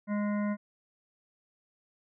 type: harmonic tone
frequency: 206.9 Hz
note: G#3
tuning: 6 cents flat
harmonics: 1 / 3 / 5 / 7 / 9 / 10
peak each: -28 / -38 / -42 / -46 / -48 / -49 dBFS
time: 0.07-0.57 s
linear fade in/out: 50 ms
effects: none